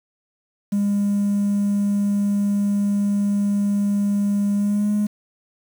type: tone with pitch glide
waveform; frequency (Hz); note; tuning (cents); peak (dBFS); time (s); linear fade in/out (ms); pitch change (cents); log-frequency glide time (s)
triangle; 202.7 to 208.3; G#3 to G#3; -42 to +5; -14; 0.72-5.07; 10; +47; 4.55-4.92
effects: tanh soft clip ceiling -13 dBFS + 7-bit